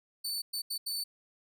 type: tone bursts at uneven times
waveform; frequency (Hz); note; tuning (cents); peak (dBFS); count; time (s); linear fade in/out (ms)
sawtooth; 4512; C#8; +30; -30; 4; 0.24-0.42 / 0.53-0.62 / 0.7-0.78 / 0.86-1.04; 10
effects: none